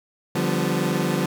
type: chord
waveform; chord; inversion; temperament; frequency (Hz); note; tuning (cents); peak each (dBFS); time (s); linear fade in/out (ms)
25% pulse; G dominant seventh; second; equal with one note detuned; 146.83 / 174.61 / 196 / 250.4; D3 / F3 / G3 / B3; 0 / 0 / 0 / +24; -23 / -21 / -23 / -25; 0.35-1.26; 5
effects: none